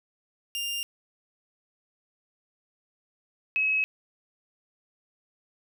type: tone pair in turn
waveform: sawtooth / sine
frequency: 2800 / 2565 Hz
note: F7 / E7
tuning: +4 / -48 cents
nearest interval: major second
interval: 152 cents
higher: first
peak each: -26 / -22 dBFS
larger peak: second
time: 0.55-0.83 / 3.56-3.84 s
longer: neither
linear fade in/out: 0 ms
effects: none